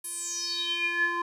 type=tone with band-pass filter sweep; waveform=square; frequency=345 Hz; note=F4; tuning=21 cents flat; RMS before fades=-30 dBFS; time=0.04-1.22 s; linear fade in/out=5 ms; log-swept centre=11000 to 1200 Hz; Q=8.5; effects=none